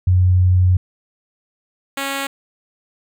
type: tone pair in turn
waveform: sine / 5% pulse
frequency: 91.2 / 275.2 Hz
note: F#2 / C#4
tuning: -24 / -12 cents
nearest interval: octave + perfect fifth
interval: 1912 cents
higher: second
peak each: -10 dBFS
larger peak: neither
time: 0.07-0.77 / 1.97-2.27 s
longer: first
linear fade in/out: 5 ms
effects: none